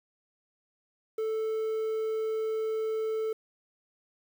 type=tone with quantisation; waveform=triangle; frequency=440 Hz; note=A4; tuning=in tune; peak=-26 dBFS; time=1.18-3.33 s; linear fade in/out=5 ms; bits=9; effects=none